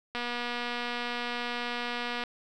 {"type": "click train", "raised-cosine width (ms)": 0.3, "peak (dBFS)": -18, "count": 504, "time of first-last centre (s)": [0.15, 2.237], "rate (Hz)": 241, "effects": []}